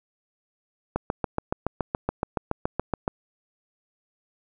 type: click train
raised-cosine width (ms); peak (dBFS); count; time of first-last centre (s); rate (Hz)
1; -10; 16; 0.96-3.079; 7.08
effects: none